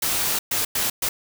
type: noise bursts at uneven times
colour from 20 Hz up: white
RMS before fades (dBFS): -23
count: 4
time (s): 0.02-0.39 / 0.51-0.65 / 0.75-0.9 / 1.02-1.09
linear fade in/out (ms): 5
effects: none